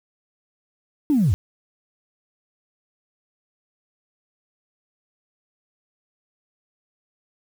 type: linear sweep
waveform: sine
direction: down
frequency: 311.7 to 73.42 Hz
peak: -14 dBFS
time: 1.1-1.34 s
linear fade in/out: 0 ms
effects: tanh soft clip ceiling -10 dBFS + 7-bit